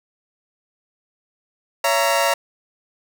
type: chord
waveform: sawtooth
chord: A# diminished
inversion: first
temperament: just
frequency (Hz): 559.4 / 671.3 / 932.3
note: C#5 / E5 / A#5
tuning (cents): +16 / +31 / 0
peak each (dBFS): -17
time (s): 1.84-2.34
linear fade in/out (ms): 5
effects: none